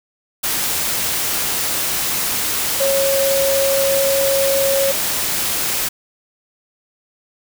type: tone in noise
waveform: sine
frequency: 548 Hz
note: C#5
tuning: 20 cents flat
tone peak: -15 dBFS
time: 2.8-4.92 s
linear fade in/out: 10 ms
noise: white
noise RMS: -20 dBFS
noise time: 0.43-5.89 s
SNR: +2 dB
effects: none